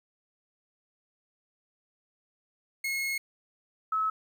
40% pulse / sine tone pair in turn, 2168 / 1293.6 Hz, C#7 / E6, -39 / -33 cents, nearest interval major sixth, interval 894 cents, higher first, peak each -28 / -25 dBFS, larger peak second, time 2.84-3.18 / 3.92-4.1 s, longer first, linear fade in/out 5 ms, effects 11-bit

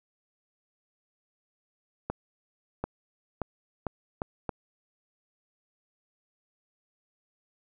accelerating click train, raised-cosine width 1 ms, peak -16 dBFS, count 6, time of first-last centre 2.1-4.492 s, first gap 740 ms, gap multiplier 0.78, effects none

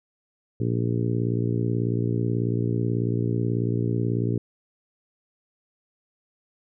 harmonic tone, 58.27 Hz, A#1, in tune, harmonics 2 / 3 / 4 / 5 / 6 / 7 / 8, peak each -24 / -30 / -32 / -31 / -33 / -32 / -40 dBFS, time 0.6-4.38 s, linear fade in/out 5 ms, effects none

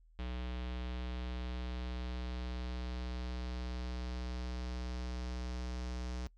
square tone with low-pass filter sweep, 61.74 Hz, B1, in tune, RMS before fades -40 dBFS, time 0.19-6.27 s, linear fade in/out 0 ms, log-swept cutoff 3400 to 5700 Hz, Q 2.1, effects noise-tail reverb RT60 0.1 s tail -24 dB re dry + added 40 Hz sine -60 dBFS peak until 6.37 s

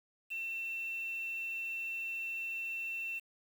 sine tone with quantisation, 2693 Hz, E7, 36 cents sharp, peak -36 dBFS, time 0.3-3.2 s, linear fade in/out 20 ms, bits 9, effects none

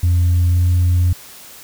sine tone with pitch glide, 87.31 to 88.48 Hz, F2 to F2, 0 to +23 cents, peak -9 dBFS, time 0.03-1.13 s, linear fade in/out 5 ms, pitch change +23 cents, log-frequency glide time 0.48-0.64 s, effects tanh soft clip ceiling -9 dBFS + white hiss -39 dBFS RMS until 1.63 s

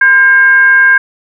sine tone with frequency modulation, 1602 Hz, G6, 37 cents sharp, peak -3 dBFS, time 0.01-0.98 s, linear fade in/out 5 ms, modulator 574 Hz, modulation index 0.35, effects none

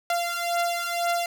sawtooth beating tone pair, 690 / 692 Hz, F5 / F5, -21 / -16 cents, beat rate 2 Hz, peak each -23 / -24 dBFS, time 0.1-1.26 s, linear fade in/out 2 ms, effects none

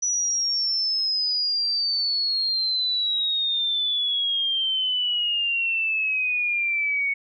sine exponential sweep, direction down, 5920 to 2217 Hz, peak -21 dBFS, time 0.02-7.14 s, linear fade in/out 10 ms, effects none

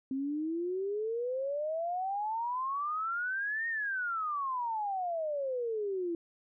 sine exponential two-way sweep, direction up then down, 261.6 to 1864.7 to 331.7 Hz, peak -31 dBFS, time 0.11-6.15 s, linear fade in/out 2 ms, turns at 3.68 s, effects none

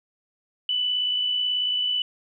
sine tone with amplitude modulation, 2982 Hz, F#7, 13 cents sharp, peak -20 dBFS, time 0.69-2.02 s, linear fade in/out 2 ms, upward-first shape sine, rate 58.3 Hz, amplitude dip 35%, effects none

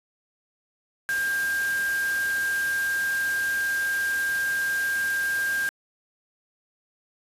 sine tone in noise, 1600 Hz, G6, 35 cents sharp, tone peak -23 dBFS, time 1.09-5.69 s, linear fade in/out 0 ms, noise white, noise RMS -36 dBFS, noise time 1.09-5.69 s, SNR +10 dB, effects resampled to 32000 Hz

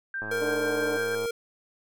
sine tone with tremolo, 1576 Hz, G6, 9 cents sharp, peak -29 dBFS, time 0.14-1.15 s, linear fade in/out 2 ms, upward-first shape sine, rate 6.1 Hz, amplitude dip 45%
click train, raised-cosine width 1 ms, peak -25 dBFS, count 112, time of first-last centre 0.22-1.257 s, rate 107 Hz
square tone, 466.2 Hz, A#4, in tune, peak -28 dBFS, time 0.31-1.31 s, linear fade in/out 5 ms
harmonic tone, 148.9 Hz, D3, 24 cents sharp, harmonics 2 / 3 / 4 / 5 / 6 / 7, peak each -33 / -35 / -35 / -45 / -45 / -46 dBFS, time 0.41-0.97 s, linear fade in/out 5 ms
effects none

